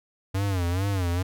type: tone with vibrato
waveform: square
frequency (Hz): 93.1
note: F#2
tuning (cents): +11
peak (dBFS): -24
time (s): 0.34-1.23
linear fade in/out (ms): 10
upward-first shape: sine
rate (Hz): 2.3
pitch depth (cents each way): 140
effects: none